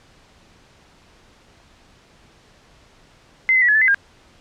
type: tone with pitch steps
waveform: sine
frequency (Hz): 2065 / 2038 / 1938 / 1704 / 1749 / 2039 / 1612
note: C7 / C7 / B6 / G#6 / A6 / C7 / G6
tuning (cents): -23 / -46 / -33 / +44 / -11 / -45 / +48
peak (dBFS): -12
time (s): 3.49-3.945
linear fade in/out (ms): 0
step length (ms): 65
effects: pink hiss -52 dBFS RMS until 4.4 s + low-pass 6000 Hz 12 dB/octave